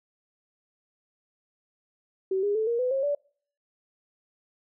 sine tone with pitch steps, 381.1 / 408.5 / 437.8 / 469.2 / 502.9 / 539 / 577.6 Hz, G4 / G#4 / A4 / A#4 / B4 / C#5 / D5, -49 / -29 / -9 / +11 / +31 / -49 / -29 cents, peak -23 dBFS, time 2.31-3.15 s, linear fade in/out 5 ms, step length 120 ms, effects noise-tail reverb RT60 0.5 s tail -26 dB re dry

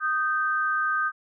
sine tone pair together, 1238 / 1557.3 Hz, D#6 / G6, -9 / -12 cents, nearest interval major third, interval 397 cents, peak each -25 dBFS, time 0-1.12 s, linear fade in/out 50 ms, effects none

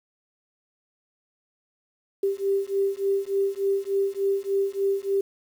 sine beating tone pair, 392.2 / 395.6 Hz, G4 / G4, +1 / +16 cents, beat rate 3.4 Hz, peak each -25 dBFS, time 2.23-5.21 s, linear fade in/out 5 ms, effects 8-bit

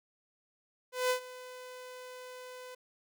sawtooth tone with ADSR envelope, 504 Hz, B4, 35 cents sharp, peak -22 dBFS, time 0.92-2.75 s, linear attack 180 ms, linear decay 97 ms, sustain -19 dB, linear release 7 ms, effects none

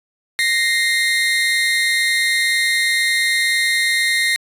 30% pulse tone pair together, 1864 / 2093 Hz, A#6 / C7, -1 / 0 cents, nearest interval major second, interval 201 cents, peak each -15 dBFS, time 0.39-4.36 s, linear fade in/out 0 ms, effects resampled to 32000 Hz

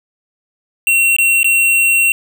square tone with dropouts, 2730 Hz, F7, 40 cents flat, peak -10 dBFS, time 0.87-2.12 s, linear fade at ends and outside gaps 1 ms, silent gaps 1.165-1.185 / 1.431-1.444 s, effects none

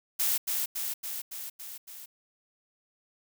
blue noise with echo, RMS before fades -27 dBFS, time 0.19-0.38 s, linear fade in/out 10 ms, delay 280 ms, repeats 6, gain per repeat -3 dB, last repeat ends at 2.06 s, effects none

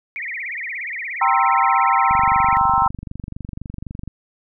sine tone with vibrato, 2093 Hz, C7, in tune, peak -25 dBFS, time 0.16-2.57 s, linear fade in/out 0 ms, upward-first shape triangle, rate 17 Hz, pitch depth 270 cents each way
sine chord, C dominant seventh, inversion second, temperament equal, 784 / 932.3 / 1046.5 / 1318.5 Hz, G5 / Bb5 / C6 / E6, 0 / 0 / 0 / 0 cents, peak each -19 dBFS, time 1.21-2.88 s, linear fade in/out 5 ms
click train, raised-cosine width 5 ms, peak -18 dBFS, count 48, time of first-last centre 2.11-4.077 s, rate 23.9 Hz
effects none

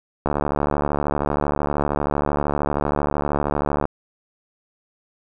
click train, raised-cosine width 1 ms, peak -7 dBFS, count 263, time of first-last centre 0.26-3.854 s, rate 72.9 Hz, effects none

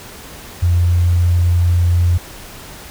sine tone, 87.3 Hz, F2, in tune, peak -10 dBFS, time 0.62-2.18 s, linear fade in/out 10 ms, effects pink hiss -35 dBFS RMS until 2.9 s

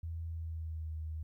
sine tone with pitch glide, 82.41 to 78.87 Hz, E2 to D#2, 0 to +24 cents, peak -37 dBFS, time 0.03-1.23 s, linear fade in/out 5 ms, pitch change -76 cents, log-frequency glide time 0.28-0.93 s, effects 13-bit

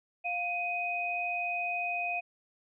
sine tone pair together, 704 / 2503 Hz, F5 / D#7, +14 / +10 cents, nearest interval octave + minor seventh, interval 2196 cents, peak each -34 / -32 dBFS, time 0.24-2.21 s, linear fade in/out 20 ms, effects none

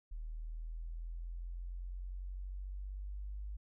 sine exponential sweep, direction up, 38.89 to 51 Hz, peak -40 dBFS, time 0.11-3.57 s, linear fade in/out 10 ms, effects none

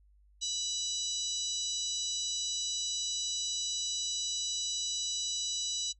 harmonic tone with a mistuned harmonic, 984 Hz, B5, 7 cents flat, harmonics 3 / 4 / 5 / 6 / 7 / 8, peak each -43 / -35 / -45 / -37 / -43 / -43 dBFS, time 0.41-5.93 s, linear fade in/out 20 ms, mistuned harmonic 7, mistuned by -37 cents, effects noise-tail reverb RT60 0.1 s tail -21 dB re dry + added 50 Hz sine -60 dBFS peak until 5.99 s

